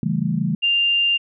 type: chord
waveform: sine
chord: A dominant seventh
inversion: first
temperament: equal with one note detuned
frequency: 138.59 / 164.81 / 196 / 221.5 Hz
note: C#3 / E3 / G3 / A3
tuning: 0 / 0 / 0 / +12 cents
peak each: -26 / -22 / -24 / -25 dBFS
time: 0.03-0.55 s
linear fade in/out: 2 ms
type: tone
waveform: sine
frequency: 2794 Hz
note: F7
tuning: in tune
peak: -15 dBFS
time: 0.62-1.18 s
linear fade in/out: 20 ms
effects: none